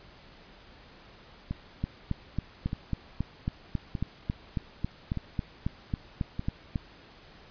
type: two click trains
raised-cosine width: 5 ms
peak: -19 / -16 dBFS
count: 5 / 19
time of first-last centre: 1.51-6.394 / 1.84-6.758 s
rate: 0.819 / 3.66 Hz
effects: pink hiss -53 dBFS RMS until 7.5 s + resampled to 11025 Hz